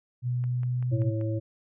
sine tone with pitch glide, 123.47 to 124.54 Hz, B2 to B2, 0 to +15 cents, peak -25 dBFS, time 0.22-1.13 s, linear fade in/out 50 ms, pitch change +15 cents, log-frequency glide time 0.38-0.84 s
click train, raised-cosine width 0.5 ms, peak -34 dBFS, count 5, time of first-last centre 0.44-1.212 s, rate 5.18 Hz
harmonic tone, 110 Hz, A2, in tune, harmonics 1 / 3 / 5, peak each -27 / -33 / -36 dBFS, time 0.91-1.4 s, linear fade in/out 20 ms
effects none

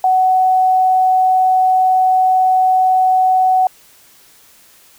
sine tone, 747 Hz, F#5, 16 cents sharp, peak -9 dBFS, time 0.04-3.67 s, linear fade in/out 2 ms, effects white hiss -47 dBFS RMS until 4.98 s

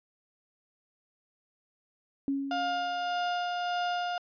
sine tone with exponential decay, 276 Hz, C#4, 7 cents flat, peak -25 dBFS, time 2.28-3.3 s, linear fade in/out 1 ms, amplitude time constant 220 ms
35% pulse tone with tremolo, 708 Hz, F5, 23 cents sharp, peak -26 dBFS, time 2.51-4.18 s, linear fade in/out 2 ms, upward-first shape sine, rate 1.7 Hz, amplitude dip 25%
effects resampled to 11025 Hz

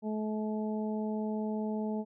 harmonic tone, 215 Hz, A3, 40 cents flat, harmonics 1 / 2 / 3 / 4, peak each -32 / -38 / -42 / -44 dBFS, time 0.02-2.05 s, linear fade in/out 50 ms, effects none

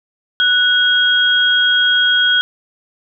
sine tone pair together, 1480 / 3271 Hz, F#6 / G#7, 0 / -27 cents, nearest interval octave + major second, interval 1373 cents, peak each -13 / -13 dBFS, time 0.4-2.41 s, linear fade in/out 0 ms, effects none

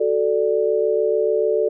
sine chord, D major, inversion first, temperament equal with one note detuned, 373.2 / 440 / 587.3 Hz, F#4 / A4 / D5, +15 / 0 / 0 cents, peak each -23 / -18 / -22 dBFS, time 0-1.69 s, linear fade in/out 10 ms, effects none

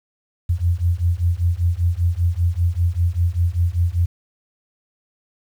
sine beating tone pair, 84.1 / 89.2 Hz, E2 / F2, +35 / +37 cents, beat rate 5.1 Hz, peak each -19 dBFS, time 0.49-4.06 s, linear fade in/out 10 ms, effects 8-bit

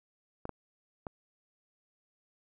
clicks, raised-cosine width 1 ms, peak -24 dBFS, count 3, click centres 0.454 / 0.493 / 1.068 s, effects none

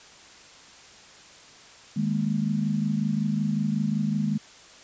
sine chord, D# suspended fourth, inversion none, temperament equal, 155.56 / 207.7 / 233.1 Hz, D#3 / G#3 / A#3, 0 / 0 / 0 cents, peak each -28 / -25 / -30 dBFS, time 1.96-4.38 s, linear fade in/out 10 ms, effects white hiss -49 dBFS RMS until 4.83 s + resampled to 16000 Hz

